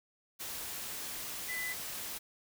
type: tone in noise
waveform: sine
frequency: 2000 Hz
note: B6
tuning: 21 cents sharp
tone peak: -36 dBFS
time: 1.48-1.74 s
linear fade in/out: 20 ms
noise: white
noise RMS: -41 dBFS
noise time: 0.39-2.19 s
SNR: +2 dB
effects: none